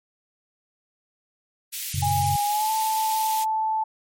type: high-pass noise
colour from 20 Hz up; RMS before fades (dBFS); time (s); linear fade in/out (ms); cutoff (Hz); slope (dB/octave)
white; -31; 1.72-3.45; 20; 2200; 24
type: chord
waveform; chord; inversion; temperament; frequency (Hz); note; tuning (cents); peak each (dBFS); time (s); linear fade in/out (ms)
sine; F# major; none; equal with one note detuned; 93.03 / 116.54 / 138.59; F#2 / A#2 / C#3; +10 / 0 / 0; -26 / -32 / -27; 1.94-2.36; 5
type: tone with pitch glide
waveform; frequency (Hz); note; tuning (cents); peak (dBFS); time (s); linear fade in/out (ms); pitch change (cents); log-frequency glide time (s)
sine; 822 to 875.9; G#5 to A5; -18 to -8; -21; 2.02-3.84; 10; +110; 2.46-2.71
effects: MP3 64 kbps